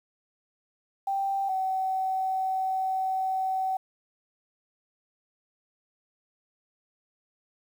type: tone pair in turn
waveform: sine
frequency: 784 / 759 Hz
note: G5 / F#5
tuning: 0 / +44 cents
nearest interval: minor second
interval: 56 cents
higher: first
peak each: -25 dBFS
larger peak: neither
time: 1.07-1.49 / 1.49-3.77 s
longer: second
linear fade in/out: 5 ms
effects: 9-bit